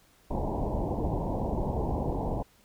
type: low-pass noise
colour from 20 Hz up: pink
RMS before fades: -30 dBFS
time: 0.3-2.43 s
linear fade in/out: 10 ms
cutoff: 970 Hz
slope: 96 dB/octave
effects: pink hiss -62 dBFS RMS until 2.64 s